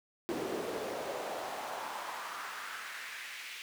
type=noise with high-pass filter sweep; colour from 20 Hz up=brown; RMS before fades=-40 dBFS; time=0.29-3.62 s; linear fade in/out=0 ms; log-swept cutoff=330 to 2500 Hz; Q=2.2; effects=none